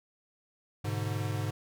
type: chord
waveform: square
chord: G# diminished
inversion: none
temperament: equal with one note detuned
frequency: 103.83 / 125.56 / 146.83 Hz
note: G#2 / B2 / D3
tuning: 0 / +29 / 0 cents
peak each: -33 / -39 / -38 dBFS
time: 0.84-1.51 s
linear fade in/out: 10 ms
effects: none